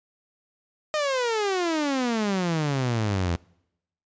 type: exponential sweep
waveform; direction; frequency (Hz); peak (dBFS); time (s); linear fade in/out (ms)
sawtooth; down; 622.3 to 82.41; -19; 0.94-3.36; 0
effects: noise-tail reverb RT60 0.8 s tail -25 dB re dry + resampled to 16000 Hz